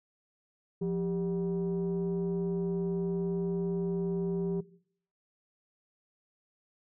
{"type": "tone pair together", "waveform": "sine", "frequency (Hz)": [174.3, 394.7], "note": ["F3", "G4"], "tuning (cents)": [-3, 12], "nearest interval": "octave + major second", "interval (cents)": 1415, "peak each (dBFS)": [-29, -31], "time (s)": [0.81, 4.61], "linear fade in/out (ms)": 10, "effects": ["noise-tail reverb RT60 0.6 s tail -20 dB re dry", "tanh soft clip ceiling -25 dBFS"]}